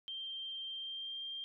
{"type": "tone with pitch glide", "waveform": "sine", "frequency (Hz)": [3158, 3185], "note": ["G7", "G7"], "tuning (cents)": [12, 27], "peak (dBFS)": -40, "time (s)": [0.08, 1.44], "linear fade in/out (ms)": 0, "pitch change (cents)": 15, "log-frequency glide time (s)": [0.71, 1.2], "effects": []}